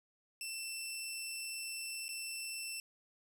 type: tone with dropouts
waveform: 15% pulse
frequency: 2678 Hz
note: E7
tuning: 27 cents sharp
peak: -33 dBFS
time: 0.41-2.8 s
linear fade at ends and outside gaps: 1 ms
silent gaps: 2.082-2.09 s
effects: none